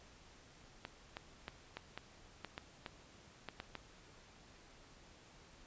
clicks, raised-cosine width 0.3 ms, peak -27 dBFS, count 11, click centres 0.851 / 1.169 / 1.481 / 1.77 / 1.976 / 2.447 / 2.579 / 2.862 / 3.487 / 3.601 / 3.753 s, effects pink hiss -61 dBFS RMS until 5.66 s + resampled to 16000 Hz

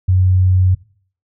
sine tone, 92.5 Hz, F#2, in tune, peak -9 dBFS, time 0.08-0.75 s, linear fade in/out 10 ms, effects noise-tail reverb RT60 0.5 s tail -20 dB re dry

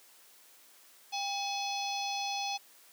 harmonic tone with a mistuned harmonic, 851 Hz, G#5, 42 cents sharp, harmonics 1 / 3 / 4 / 5 / 6 / 7, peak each -35 / -40 / -41 / -42 / -43 / -43 dBFS, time 1.12-2.58 s, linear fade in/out 20 ms, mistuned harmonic 1, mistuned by -110 cents, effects white hiss -59 dBFS RMS until 2.92 s + high-pass 300 Hz 12 dB/octave

